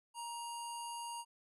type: tone with low-pass filter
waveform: square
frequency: 941 Hz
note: A#5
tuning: 16 cents sharp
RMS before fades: -44 dBFS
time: 0.14-1.25 s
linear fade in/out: 50 ms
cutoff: 10000 Hz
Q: 3.6
effects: none